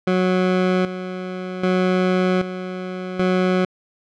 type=tone with tremolo; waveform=20% pulse; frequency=184 Hz; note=F#3; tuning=9 cents flat; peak=-11 dBFS; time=0.07-3.65 s; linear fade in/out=5 ms; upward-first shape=square; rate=0.64 Hz; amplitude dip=70%; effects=low-pass 3000 Hz 12 dB/octave